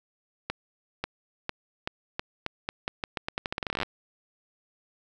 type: accelerating click train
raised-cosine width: 0.3 ms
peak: -13 dBFS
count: 26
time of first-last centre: 0.5-3.832 s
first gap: 540 ms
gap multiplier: 0.84
effects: none